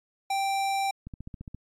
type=tone; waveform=square; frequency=784 Hz; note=G5; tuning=in tune; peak=-26 dBFS; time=0.3-0.91 s; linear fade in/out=5 ms
type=click train; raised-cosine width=5 ms; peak=-27 dBFS; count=8; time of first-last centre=1.07-1.546 s; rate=14.7 Hz
effects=low-pass 11000 Hz 12 dB/octave + AAC 64 kbps